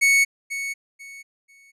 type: tone with echo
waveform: 45% pulse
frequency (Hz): 2217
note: C#7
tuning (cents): 0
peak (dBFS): -14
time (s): 0.01-0.25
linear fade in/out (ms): 20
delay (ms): 490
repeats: 3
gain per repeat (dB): -12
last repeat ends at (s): 1.72
effects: low-pass 11000 Hz 12 dB/octave